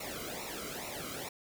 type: noise with flanger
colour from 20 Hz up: pink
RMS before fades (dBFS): -41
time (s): 0-1.29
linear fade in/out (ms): 5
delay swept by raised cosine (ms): 0.62 to 1.16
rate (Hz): 2.3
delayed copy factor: -0.85
effects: none